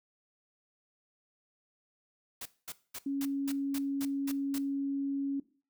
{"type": "noise bursts", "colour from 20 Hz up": "white", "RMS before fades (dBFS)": -41, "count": 9, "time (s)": [2.41, 4.584], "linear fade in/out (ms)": 5, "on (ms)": 46, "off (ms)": 220}
{"type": "tone", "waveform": "sine", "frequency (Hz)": 277.2, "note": "C#4", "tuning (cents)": 0, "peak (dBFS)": -30, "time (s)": [3.06, 5.4], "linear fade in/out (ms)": 5}
{"effects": ["noise-tail reverb RT60 0.4 s tail -18 dB re dry"]}